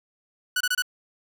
sawtooth tone bursts, 1480 Hz, F#6, in tune, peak -18 dBFS, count 4, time 0.56-0.822 s, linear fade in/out 5 ms, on 46 ms, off 26 ms, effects none

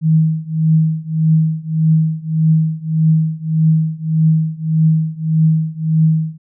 sine tone with tremolo, 158.9 Hz, D#3, 37 cents sharp, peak -7 dBFS, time 0.01-6.38 s, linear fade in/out 50 ms, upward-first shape triangle, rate 1.7 Hz, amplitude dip 95%, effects none

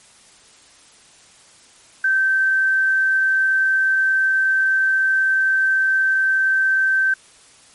sine tone, 1552 Hz, G6, 18 cents flat, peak -14 dBFS, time 2.04-7.14 s, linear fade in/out 5 ms, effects white hiss -49 dBFS RMS until 7.74 s + MP3 48 kbps

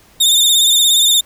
sawtooth tone with vibrato, 3628 Hz, A#7, 48 cents flat, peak -6 dBFS, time 0.2-1.21 s, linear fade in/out 10 ms, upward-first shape sine, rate 17 Hz, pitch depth 58 cents each way, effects pink hiss -48 dBFS RMS until 1.25 s

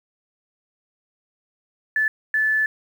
sine tone bursts at uneven times, 1741 Hz, A6, 19 cents flat, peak -17 dBFS, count 2, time 1.96-2.08 / 2.34-2.66 s, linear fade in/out 2 ms, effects 8-bit

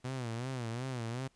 sawtooth tone with vibrato, 122.6 Hz, B2, 12 cents flat, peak -32 dBFS, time 0.04-1.28 s, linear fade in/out 10 ms, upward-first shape sine, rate 2.7 Hz, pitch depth 140 cents each way, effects pink hiss -71 dBFS RMS until 1.35 s + resampled to 22050 Hz

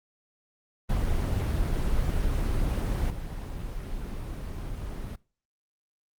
brown noise with level steps, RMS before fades -26 / -34 dBFS, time 0.89-5.16 s, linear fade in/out 10 ms, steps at 3.1 s, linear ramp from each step 2 ms, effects noise-tail reverb RT60 0.4 s tail -23 dB re dry + Opus 24 kbps

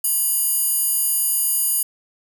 square tone with high-pass filter, 973 Hz, B5, 26 cents flat, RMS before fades -20 dBFS, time 0.04-1.83 s, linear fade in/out 5 ms, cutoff 11000 Hz, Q 1.9, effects none

